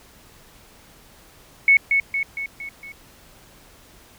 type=tone with echo; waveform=sine; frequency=2208 Hz; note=C#7; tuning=7 cents flat; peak=-10 dBFS; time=1.68-1.77 s; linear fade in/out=2 ms; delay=230 ms; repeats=5; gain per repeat=-5 dB; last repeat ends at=2.92 s; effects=pink hiss -50 dBFS RMS until 4.18 s